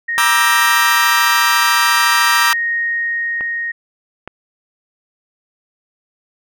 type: tone with tremolo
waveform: sine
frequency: 1864.7 Hz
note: A#6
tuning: in tune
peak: -15 dBFS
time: 0.08-3.72 s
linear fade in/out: 10 ms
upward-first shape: triangle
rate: 0.47 Hz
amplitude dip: 40%
type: chord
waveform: sawtooth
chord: E half-diminished seventh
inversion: second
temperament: just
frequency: 949.3 / 1186.7 / 1318.5 / 1582.2 Hz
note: Bb5 / D6 / E6 / G6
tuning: +31 / +18 / 0 / +16 cents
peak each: -14 dBFS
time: 0.18-2.53 s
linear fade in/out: 0 ms
type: clicks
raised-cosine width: 0.5 ms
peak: -14 dBFS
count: 2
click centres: 3.409 / 4.276 s
effects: none